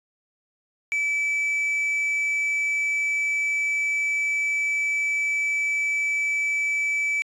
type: tone with quantisation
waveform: triangle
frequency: 2306 Hz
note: D7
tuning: 32 cents flat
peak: -20 dBFS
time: 0.92-7.22 s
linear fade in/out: 0 ms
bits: 8
effects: resampled to 24000 Hz